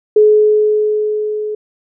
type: tone with level ramp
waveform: sine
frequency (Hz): 425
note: G#4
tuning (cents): +40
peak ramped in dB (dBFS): -4 to -18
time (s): 0.16-1.55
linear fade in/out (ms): 5
effects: none